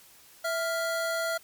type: tone pair together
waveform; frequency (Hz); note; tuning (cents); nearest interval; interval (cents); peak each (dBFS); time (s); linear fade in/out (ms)
square; 659.3 / 1397; E5 / F6; 0 / 0; octave + minor second; 1300; -30 / -32; 0.44-1.38; 10
effects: white hiss -55 dBFS RMS until 1.43 s + MP3 96 kbps